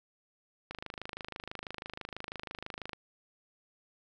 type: click train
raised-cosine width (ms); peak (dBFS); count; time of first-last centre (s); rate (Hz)
0.3; -23; 59; 0.71-2.932; 26.1
effects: none